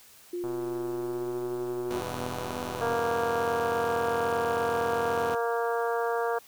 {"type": "tone with pitch glide", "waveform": "sine", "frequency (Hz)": [352, 363.4], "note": ["F4", "F#4"], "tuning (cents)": [14, -31], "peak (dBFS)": -30, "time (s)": [0.33, 2.01], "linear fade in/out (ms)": 5, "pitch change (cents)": 55, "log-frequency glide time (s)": [0.82, 1.42]}
{"type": "click train", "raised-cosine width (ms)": 1, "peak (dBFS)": -27, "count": 313, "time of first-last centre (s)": [0.44, 2.936], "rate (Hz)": 125}
{"type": "chord", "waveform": "5% pulse", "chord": "E minor", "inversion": "none", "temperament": "just", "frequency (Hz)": [82.41, 98.89, 123.61], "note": ["E2", "G2", "B2"], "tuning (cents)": [0, 16, 2], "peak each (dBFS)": [-27, -28, -28], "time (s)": [1.9, 5.35], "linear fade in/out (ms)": 5}
{"type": "harmonic tone", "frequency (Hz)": 233.1, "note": "A#3", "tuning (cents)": 0, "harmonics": [2, 3, 4, 5, 6, 7], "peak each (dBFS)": [-28, -32, -34, -36, -38, -39], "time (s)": [2.81, 6.39], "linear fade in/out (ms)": 10}
{"effects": ["white hiss -54 dBFS RMS until 6.47 s"]}